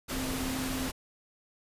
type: tone in noise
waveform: sine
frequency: 260.8 Hz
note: C4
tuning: 5 cents flat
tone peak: -34 dBFS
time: 0.11-0.89 s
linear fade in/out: 20 ms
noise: pink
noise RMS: -35 dBFS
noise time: 0.08-0.92 s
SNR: -2 dB
effects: resampled to 32000 Hz